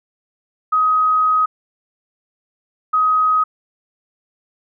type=tone pair in turn; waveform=sine; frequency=1260 / 1260 Hz; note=D#6 / D#6; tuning=+21 / +21 cents; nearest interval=unison; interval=0 cents; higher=neither; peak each=-12 dBFS; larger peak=neither; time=0.72-1.46 / 2.93-3.44 s; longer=first; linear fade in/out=10 ms; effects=none